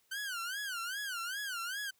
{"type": "tone with vibrato", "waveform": "sawtooth", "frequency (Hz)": 1510, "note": "F#6", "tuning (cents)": 35, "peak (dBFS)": -33, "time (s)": [0.11, 1.91], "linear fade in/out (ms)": 10, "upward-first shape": "sine", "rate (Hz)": 2.5, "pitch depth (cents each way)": 190, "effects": ["white hiss -72 dBFS RMS until 1.99 s"]}